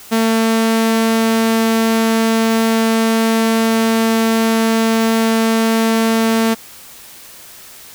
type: tone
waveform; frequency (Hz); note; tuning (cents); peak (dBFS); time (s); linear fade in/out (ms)
sawtooth; 224.9; A3; +38; -8; 0.11-6.55; 20
effects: white hiss -38 dBFS RMS until 7.94 s